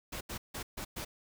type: noise bursts at uneven times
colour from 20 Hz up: pink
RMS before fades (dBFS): -40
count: 5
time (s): 0.12-0.21 / 0.29-0.38 / 0.54-0.63 / 0.77-0.85 / 0.96-1.05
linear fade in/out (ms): 10
effects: none